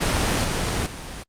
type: noise with level steps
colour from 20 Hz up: pink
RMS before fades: -21 / -24 / -34 dBFS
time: 0-1.24 s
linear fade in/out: 20 ms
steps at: 0.44 / 0.86 s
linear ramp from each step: 5 ms
effects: low-pass 9000 Hz 12 dB/octave + Opus 32 kbps